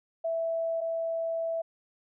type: tone pair in turn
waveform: sine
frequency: 659.3 / 659.3 Hz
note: E5 / E5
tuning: 0 / 0 cents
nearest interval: unison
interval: 0 cents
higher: neither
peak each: -27 / -28 dBFS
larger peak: first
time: 0.24-0.81 / 0.81-1.62 s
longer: second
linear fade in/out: 10 ms
effects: none